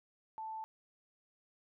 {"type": "tone", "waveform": "sine", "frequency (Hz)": 880, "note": "A5", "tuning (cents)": 0, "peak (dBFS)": -40, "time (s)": [0.38, 0.64], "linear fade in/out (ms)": 0, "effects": []}